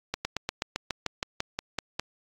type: slowing click train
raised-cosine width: 0.2 ms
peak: -11 dBFS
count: 13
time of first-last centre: 0.14-1.996 s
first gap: 110 ms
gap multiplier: 1.06
effects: AAC 48 kbps